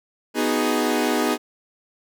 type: chord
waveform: sawtooth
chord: G# minor seventh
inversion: first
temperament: equal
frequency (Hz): 246.9 / 311.1 / 370 / 415.3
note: B3 / D#4 / F#4 / G#4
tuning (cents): 0 / 0 / 0 / 0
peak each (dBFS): -20 / -20 / -25 / -21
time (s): 0.34-1.38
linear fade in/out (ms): 50
effects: none